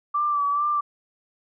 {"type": "tone with vibrato", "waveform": "sine", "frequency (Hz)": 1165, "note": "D6", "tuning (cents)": -14, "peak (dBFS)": -20, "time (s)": [0.14, 0.81], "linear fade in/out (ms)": 10, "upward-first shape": "sine", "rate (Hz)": 2.3, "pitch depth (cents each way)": 37, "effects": []}